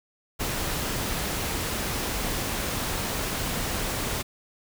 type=noise; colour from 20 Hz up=pink; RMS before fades=-29 dBFS; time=0.39-4.23 s; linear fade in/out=20 ms; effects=none